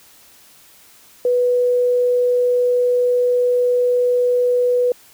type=tone; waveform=sine; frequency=492.5 Hz; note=B4; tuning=5 cents flat; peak=-13 dBFS; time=1.25-4.92 s; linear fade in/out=2 ms; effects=white hiss -48 dBFS RMS until 5.13 s